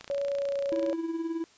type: click train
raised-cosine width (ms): 0.2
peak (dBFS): -25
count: 27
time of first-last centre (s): 0.01-0.897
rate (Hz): 29.3
type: tone with pitch glide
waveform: sine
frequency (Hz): 562 to 558.4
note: C#5 to C#5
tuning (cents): +24 to +13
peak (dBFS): -27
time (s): 0.1-0.93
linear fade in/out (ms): 0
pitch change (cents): -11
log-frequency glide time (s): 0.31-0.58
type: tone with tremolo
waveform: triangle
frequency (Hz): 329.6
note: E4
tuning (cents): 0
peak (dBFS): -25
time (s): 0.72-1.44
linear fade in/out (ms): 0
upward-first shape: sine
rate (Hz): 19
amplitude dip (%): 60
effects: white hiss -59 dBFS RMS until 1.57 s + resampled to 16000 Hz